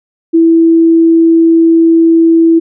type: tone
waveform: sine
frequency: 329.6 Hz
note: E4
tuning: in tune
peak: -3 dBFS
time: 0.33-2.6 s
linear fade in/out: 20 ms
effects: none